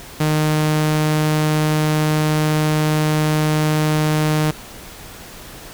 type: tone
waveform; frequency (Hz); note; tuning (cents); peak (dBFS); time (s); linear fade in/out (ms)
sawtooth; 153.6; D#3; -22; -11; 0.2-4.51; 5
effects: pink hiss -37 dBFS RMS until 5.73 s